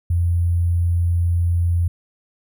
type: tone with sample-and-hold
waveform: sine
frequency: 86.2 Hz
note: F2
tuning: 22 cents flat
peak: -15 dBFS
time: 0.1-1.88 s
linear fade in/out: 5 ms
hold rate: 11025 Hz
effects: none